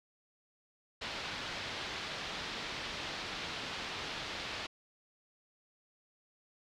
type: low-pass noise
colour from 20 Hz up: white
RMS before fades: -41 dBFS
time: 1.01-4.67 s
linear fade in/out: 10 ms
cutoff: 4300 Hz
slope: 24 dB/octave
effects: none